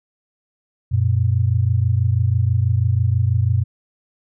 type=tone pair together; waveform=sine; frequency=93.1 / 119.24 Hz; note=F#2 / A#2; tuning=+11 / +40 cents; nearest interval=major third; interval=429 cents; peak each=-17 dBFS; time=0.91-3.64 s; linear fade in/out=20 ms; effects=none